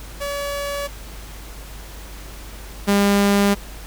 sawtooth tone pair in turn, 569 / 201.2 Hz, C#5 / G3, +45 / +45 cents, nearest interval octave + tritone, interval 1800 cents, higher first, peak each -20 / -10 dBFS, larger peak second, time 0.2-0.88 / 2.87-3.55 s, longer neither, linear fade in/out 20 ms, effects added 50 Hz sine -35 dBFS peak until 3.86 s + pink hiss -40 dBFS RMS until 3.86 s

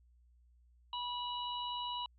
harmonic tone, 976 Hz, B5, 21 cents flat, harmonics 1 / 3 / 4, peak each -39 / -42 / -45 dBFS, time 0.93-2.06 s, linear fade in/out 2 ms, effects added 60 Hz sine -63 dBFS peak until 2.18 s

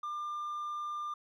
sine tone with hard clipping, 1197 Hz, D6, 33 cents sharp, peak -36 dBFS, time 0.03-1.14 s, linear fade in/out 5 ms, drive 2 dB, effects none

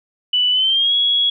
sine tone with pitch glide, 2974 to 3338 Hz, F#7 to G#7, +8 to +8 cents, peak -13 dBFS, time 0.33-1.3 s, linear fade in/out 5 ms, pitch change +200 cents, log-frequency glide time 0.51-0.94 s, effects none

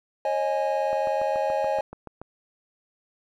triangle chord, C# suspended second, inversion none, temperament equal with one note detuned, 543 / 622.3 / 830.6 Hz, C#5 / D#5 / G#5, -36 / 0 / 0 cents, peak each -25 dBFS, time 0.25-1.81 s, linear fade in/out 2 ms
click train, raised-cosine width 1 ms, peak -24 dBFS, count 10, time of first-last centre 0.93-2.216 s, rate 7 Hz
effects none

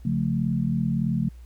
sine chord, Db augmented, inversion none, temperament equal with one note detuned, 138.59 / 176.75 / 220 Hz, Db3 / F3 / A3, 0 / +21 / 0 cents, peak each -26 dBFS, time 0.05-1.29 s, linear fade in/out 5 ms, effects added 60 Hz sine -41 dBFS peak until 1.45 s + pink hiss -62 dBFS RMS until 1.45 s

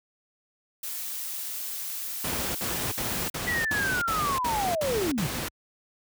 blue noise, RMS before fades -34 dBFS, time 0.83-3.3 s, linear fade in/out 5 ms
pink noise bursts, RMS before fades -31 dBFS, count 9, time 2.24-5.486 s, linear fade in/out 5 ms, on 310 ms, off 57 ms
sine linear sweep, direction down, 1975.5 to 129 Hz, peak -25 dBFS, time 3.47-5.27 s, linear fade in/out 10 ms
effects high-pass 60 Hz 12 dB/octave

